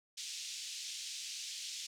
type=band-pass noise; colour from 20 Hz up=white; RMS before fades=-44 dBFS; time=0.17-1.87 s; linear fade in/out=10 ms; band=2800 to 6900 Hz; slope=24 dB/octave; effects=none